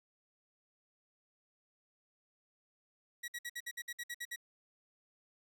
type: tone bursts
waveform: sawtooth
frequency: 1919 Hz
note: A#6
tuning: 50 cents sharp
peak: -36 dBFS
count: 11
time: 3.23-4.361 s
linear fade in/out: 10 ms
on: 51 ms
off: 57 ms
effects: none